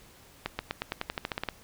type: accelerating click train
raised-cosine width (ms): 0.3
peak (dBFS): -14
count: 13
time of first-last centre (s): 0.46-1.488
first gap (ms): 130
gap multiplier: 0.92
effects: pink hiss -55 dBFS RMS until 1.63 s